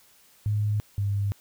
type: tone pair in turn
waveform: sine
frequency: 104.9 / 100.63 Hz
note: G#2 / G2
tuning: +18 / +46 cents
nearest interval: minor second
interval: 72 cents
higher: first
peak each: -22 / -23 dBFS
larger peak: first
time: 0.46-0.8 / 0.98-1.32 s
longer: neither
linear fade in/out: 0 ms
effects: white hiss -58 dBFS RMS until 1.4 s